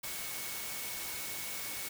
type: tone in noise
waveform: sine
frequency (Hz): 2217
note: C#7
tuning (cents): 0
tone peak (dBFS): -48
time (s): 0.03-1.89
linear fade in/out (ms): 10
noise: white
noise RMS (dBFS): -40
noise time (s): 0.03-1.89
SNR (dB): -11
effects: none